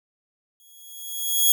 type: tone with exponential growth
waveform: 5% pulse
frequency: 3329 Hz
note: G#7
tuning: 3 cents sharp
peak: -5 dBFS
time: 0.6-1.52 s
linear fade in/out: 1 ms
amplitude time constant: 200 ms
effects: none